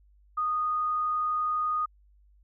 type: tone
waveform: sine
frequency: 1236 Hz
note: D#6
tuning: 12 cents flat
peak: -25 dBFS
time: 0.37-1.86 s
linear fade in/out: 10 ms
effects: added 50 Hz sine -57 dBFS peak until 2.43 s